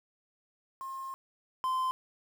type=tone pair in turn; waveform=sine / triangle; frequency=1067 / 1034.8 Hz; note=C6 / C6; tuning=+34 / -19 cents; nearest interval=minor second; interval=53 cents; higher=first; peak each=-37 / -26 dBFS; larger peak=second; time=0.81-1.14 / 1.64-1.91 s; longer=first; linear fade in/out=0 ms; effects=9-bit